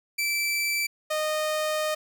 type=tone pair in turn; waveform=sawtooth; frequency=2327 / 616.3 Hz; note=D7 / D#5; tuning=-17 / -17 cents; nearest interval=octave + major seventh; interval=2300 cents; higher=first; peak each=-21 dBFS; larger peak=neither; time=0.18-0.87 / 1.1-1.95 s; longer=second; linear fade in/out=10 ms; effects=none